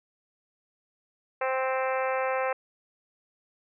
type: harmonic tone with a mistuned harmonic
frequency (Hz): 261.6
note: C4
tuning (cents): 0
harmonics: 2 / 3 / 4 / 5 / 6 / 7 / 8 / 9 / 10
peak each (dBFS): -28 / -32 / -34 / -36 / -38 / -39 / -40 / -41 / -42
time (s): 1.41-2.53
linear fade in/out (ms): 5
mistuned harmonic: 10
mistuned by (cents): +16
effects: none